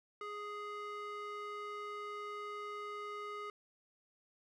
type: tone with band-pass filter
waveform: square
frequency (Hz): 415.3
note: G#4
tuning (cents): 0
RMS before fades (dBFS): -44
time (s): 0.21-3.5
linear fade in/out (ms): 2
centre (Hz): 1300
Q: 1.4
effects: none